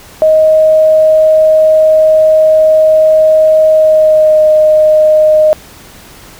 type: tone with pitch glide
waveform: sine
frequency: 627 to 617.7 Hz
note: D#5 to D#5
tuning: +13 to -13 cents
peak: -3 dBFS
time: 0.22-5.53 s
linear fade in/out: 0 ms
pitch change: -26 cents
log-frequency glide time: 3.72-4.44 s
effects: pink hiss -35 dBFS RMS until 6.39 s